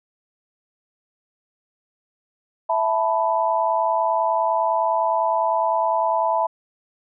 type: chord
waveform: sine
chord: E suspended fourth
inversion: none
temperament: just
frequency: 659.3 / 879 / 988.9 Hz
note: E5 / A5 / B5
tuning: 0 / -2 / +2 cents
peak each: -22 dBFS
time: 2.69-6.47 s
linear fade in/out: 10 ms
effects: none